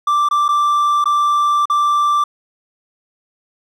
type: tone with dropouts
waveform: triangle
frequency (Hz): 1174.7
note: D6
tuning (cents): 0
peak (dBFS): -10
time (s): 0.07-2.24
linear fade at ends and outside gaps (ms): 5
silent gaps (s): 0.288-0.31 / 0.482-0.488 / 1.042-1.056 / 1.656-1.698
effects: none